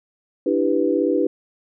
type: chord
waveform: sine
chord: E minor seventh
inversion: third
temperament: equal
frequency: 293.7 / 329.6 / 392 / 493.9 Hz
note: D4 / E4 / G4 / B4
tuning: 0 / 0 / 0 / 0 cents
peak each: -22 dBFS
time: 0.46-1.27 s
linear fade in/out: 5 ms
effects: none